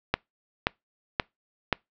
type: click train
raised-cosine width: 0.3 ms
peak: -5 dBFS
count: 4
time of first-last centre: 0.14-1.727 s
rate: 1.89 Hz
effects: noise-tail reverb RT60 0.2 s tail -26 dB re dry + low-pass 4000 Hz 12 dB/octave